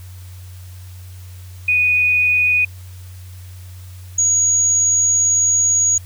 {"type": "tone pair in turn", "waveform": "sine", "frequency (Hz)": [2477, 6709], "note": ["D#7", "G#8"], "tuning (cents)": [-8, 17], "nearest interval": "octave + perfect fourth", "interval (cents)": 1725, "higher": "second", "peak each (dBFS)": -12, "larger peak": "neither", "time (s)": [[1.68, 2.65], [4.18, 5.98]], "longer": "second", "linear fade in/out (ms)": 5, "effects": ["added 91 Hz sine -33 dBFS peak until 6.05 s", "white hiss -47 dBFS RMS until 6.05 s"]}